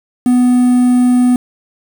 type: tone with quantisation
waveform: triangle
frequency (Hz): 247.9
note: B3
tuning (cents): +7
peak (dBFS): -5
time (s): 0.26-1.36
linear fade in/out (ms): 2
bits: 5
effects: none